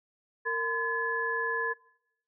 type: tone cluster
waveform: sine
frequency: 459.3 / 1019 / 1710 Hz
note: A#4 / C6 / A6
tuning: -26 / -46 / -50 cents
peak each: -34 / -34 / -29 dBFS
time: 0.45-1.74 s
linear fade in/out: 20 ms
effects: noise-tail reverb RT60 0.8 s tail -23 dB re dry

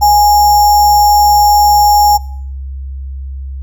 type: tone with sample-and-hold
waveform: sine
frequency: 830.6 Hz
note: G#5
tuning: in tune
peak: -4 dBFS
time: 0.01-2.18 s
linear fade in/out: 20 ms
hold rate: 6300 Hz
effects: noise-tail reverb RT60 0.6 s tail -21 dB re dry + added 67 Hz sine -20 dBFS peak until 3.62 s

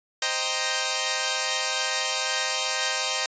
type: chord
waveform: 5% pulse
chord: C minor seventh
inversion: none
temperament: equal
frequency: 523.3 / 622.3 / 784 / 932.3 Hz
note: C5 / Eb5 / G5 / Bb5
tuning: 0 / 0 / 0 / 0 cents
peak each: -18 dBFS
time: 0.22-3.26 s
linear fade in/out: 2 ms
effects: resampled to 16000 Hz

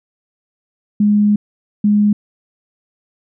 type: tone bursts at uneven times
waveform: sine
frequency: 207.7 Hz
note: G#3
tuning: in tune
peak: -9 dBFS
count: 2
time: 1-1.36 / 1.84-2.13 s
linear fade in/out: 5 ms
effects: none

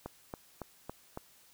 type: click train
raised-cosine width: 1 ms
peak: -25 dBFS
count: 5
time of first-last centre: 0.06-1.174 s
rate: 3.59 Hz
effects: white hiss -62 dBFS RMS until 1.53 s

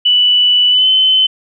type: tone with pitch glide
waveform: sine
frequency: 2967 to 3052 Hz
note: F#7 to G7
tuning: +4 to -47 cents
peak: -7 dBFS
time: 0.05-1.27 s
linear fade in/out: 10 ms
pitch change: +49 cents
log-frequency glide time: 0.69-0.88 s
effects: none

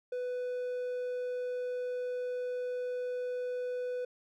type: tone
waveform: triangle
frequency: 497 Hz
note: B4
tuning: 11 cents sharp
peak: -31 dBFS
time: 0.12-4.05 s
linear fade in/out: 5 ms
effects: none

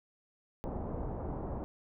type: low-pass noise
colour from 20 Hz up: pink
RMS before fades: -38 dBFS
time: 0.64-1.64 s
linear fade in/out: 0 ms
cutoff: 890 Hz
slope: 24 dB/octave
effects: none

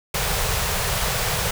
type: band-stop noise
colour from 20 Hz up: pink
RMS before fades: -23 dBFS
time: 0.14-1.51 s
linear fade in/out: 5 ms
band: 180 to 410 Hz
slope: 48 dB/octave
effects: none

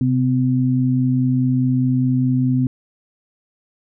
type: tone pair together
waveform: sine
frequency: 130 / 254.8 Hz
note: C3 / C4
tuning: -11 / -46 cents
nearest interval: octave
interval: 1165 cents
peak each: -17 dBFS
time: 0.01-2.67 s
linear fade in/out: 2 ms
effects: none

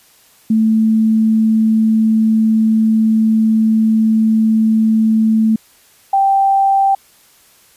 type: tone pair in turn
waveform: sine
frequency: 220.5 / 783.3 Hz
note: A3 / G5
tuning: +4 / -2 cents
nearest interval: octave + minor seventh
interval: 2194 cents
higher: second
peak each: -9 dBFS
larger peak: neither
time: 0.5-5.56 / 6.13-6.95 s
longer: first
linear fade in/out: 5 ms
effects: white hiss -49 dBFS RMS until 7.76 s + resampled to 32000 Hz

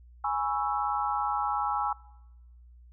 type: chord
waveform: sine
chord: C# minor seventh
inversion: second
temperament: equal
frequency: 830.6 / 987.8 / 1108.7 / 1318.5 Hz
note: G#5 / B5 / C#6 / E6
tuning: 0 / 0 / 0 / 0 cents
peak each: -29 / -35 / -34 / -32 dBFS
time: 0.24-1.93 s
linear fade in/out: 5 ms
effects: noise-tail reverb RT60 1.0 s tail -23 dB re dry + added 60 Hz sine -50 dBFS peak until 2.92 s

